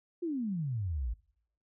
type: exponential sweep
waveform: sine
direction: down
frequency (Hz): 362.1 to 51.91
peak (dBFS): -31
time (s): 0.22-1.14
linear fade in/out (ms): 10
effects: noise-tail reverb RT60 0.8 s tail -25 dB re dry